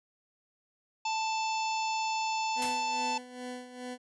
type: harmonic tone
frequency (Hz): 882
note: A5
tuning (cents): +4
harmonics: 1 / 3 / 4 / 5 / 6 / 7 / 8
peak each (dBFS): -30 / -37 / -45 / -43 / -43 / -50 / -45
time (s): 1.05-3.18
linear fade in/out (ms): 5
type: tone with tremolo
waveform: 20% pulse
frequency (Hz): 249.5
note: B3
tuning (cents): +18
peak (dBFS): -32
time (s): 2.55-3.98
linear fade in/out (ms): 50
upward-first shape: sine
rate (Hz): 2.4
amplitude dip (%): 70
type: noise with exponential decay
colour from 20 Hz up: white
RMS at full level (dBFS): -34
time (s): 2.62-2.91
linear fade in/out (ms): 0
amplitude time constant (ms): 63
effects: resampled to 24000 Hz